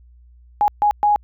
sine tone bursts at uneven times, 830.6 Hz, G#5, in tune, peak -12 dBFS, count 3, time 0.61-0.68 / 0.82-0.91 / 1.03-1.16 s, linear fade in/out 0 ms, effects added 60 Hz sine -45 dBFS peak until 1.23 s

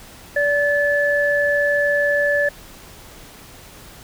sine tone pair together, 578.3 / 1733 Hz, D5 / A6, -27 / -27 cents, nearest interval octave + perfect fifth, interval 1900 cents, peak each -18 dBFS, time 0.36-2.49 s, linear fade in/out 5 ms, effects pink hiss -42 dBFS RMS until 4.03 s

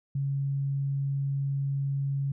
sine tone, 138.59 Hz, C#3, in tune, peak -26 dBFS, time 0.15-2.32 s, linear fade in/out 5 ms, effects none

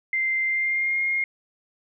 sine tone with pitch glide, 2087 to 2135 Hz, C7 to C7, -5 to +34 cents, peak -21 dBFS, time 0.13-1.24 s, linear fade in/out 2 ms, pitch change +39 cents, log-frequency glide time 0.45-1.01 s, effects none

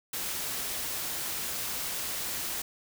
white noise, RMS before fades -34 dBFS, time 0.13-2.62 s, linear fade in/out 5 ms, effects none

